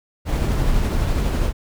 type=noise with tremolo; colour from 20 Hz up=brown; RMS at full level=-18 dBFS; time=0.25-1.53 s; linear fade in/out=50 ms; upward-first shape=sine; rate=12 Hz; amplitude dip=25%; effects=none